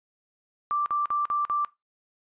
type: tone bursts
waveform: sine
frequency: 1174.7 Hz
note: D6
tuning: in tune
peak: -23 dBFS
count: 5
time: 0.71-1.648 s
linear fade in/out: 0 ms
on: 150 ms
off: 47 ms
effects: noise-tail reverb RT60 0.2 s tail -19 dB re dry + resampled to 8000 Hz